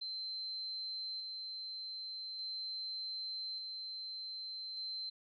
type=tone with tremolo; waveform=sine; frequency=4100 Hz; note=C8; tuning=36 cents flat; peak=-39 dBFS; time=0.01-5.1 s; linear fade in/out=10 ms; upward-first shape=square; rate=0.42 Hz; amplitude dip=25%; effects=none